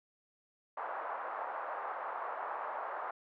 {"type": "band-pass noise", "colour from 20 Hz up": "pink", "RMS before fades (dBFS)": -40, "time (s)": [0.77, 3.11], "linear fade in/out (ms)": 5, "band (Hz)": [660, 1300], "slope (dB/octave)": 24, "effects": []}